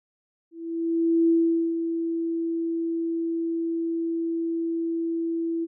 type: tone with ADSR envelope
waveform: sine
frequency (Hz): 331.8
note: E4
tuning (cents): +11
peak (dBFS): -16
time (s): 0.51-5.67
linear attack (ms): 780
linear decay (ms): 450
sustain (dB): -8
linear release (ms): 36
effects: none